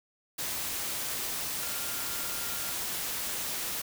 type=tone in noise; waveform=sine; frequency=1396.9 Hz; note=F6; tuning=in tune; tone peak=-45 dBFS; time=1.62-2.73 s; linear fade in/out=10 ms; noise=white; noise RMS=-34 dBFS; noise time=0.38-3.82 s; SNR=-14 dB; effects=none